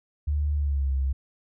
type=tone with pitch glide; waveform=sine; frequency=73.6 to 67.1 Hz; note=D2 to C2; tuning=+4 to +44 cents; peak=-22 dBFS; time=0.27-1.13 s; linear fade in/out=10 ms; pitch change=-160 cents; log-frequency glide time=0.55-0.92 s; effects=none